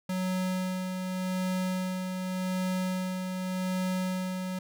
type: tone with tremolo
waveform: square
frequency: 185 Hz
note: F#3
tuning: in tune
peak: -28 dBFS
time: 0.09-4.59 s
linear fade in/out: 5 ms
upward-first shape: sine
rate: 0.86 Hz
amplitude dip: 40%
effects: none